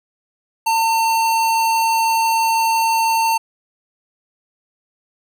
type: tone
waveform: square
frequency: 903 Hz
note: A5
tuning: 45 cents sharp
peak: -15 dBFS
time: 0.66-3.38 s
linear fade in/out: 10 ms
effects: none